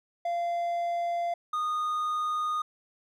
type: tone pair in turn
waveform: triangle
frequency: 690 / 1231.7 Hz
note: F5 / D#6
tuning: -21 / -18 cents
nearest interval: minor seventh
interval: 1003 cents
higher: second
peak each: -25 dBFS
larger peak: neither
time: 0.25-1.34 / 1.53-2.62 s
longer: neither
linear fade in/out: 5 ms
effects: none